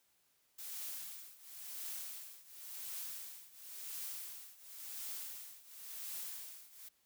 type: noise with tremolo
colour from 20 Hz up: blue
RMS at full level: -43 dBFS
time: 0.58-6.89 s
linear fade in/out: 10 ms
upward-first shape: triangle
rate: 0.94 Hz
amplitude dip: 90%
effects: white hiss -75 dBFS RMS until 7.05 s